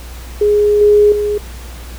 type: tone with level steps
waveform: sine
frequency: 415.7 Hz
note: G#4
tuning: 2 cents sharp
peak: -8 / -5 / -13 dBFS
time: 0.41-1.38 s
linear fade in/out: 5 ms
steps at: 0.81 / 1.12 s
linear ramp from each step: 2 ms
effects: added 60 Hz sine -28 dBFS peak until 1.98 s + pink hiss -36 dBFS RMS until 1.98 s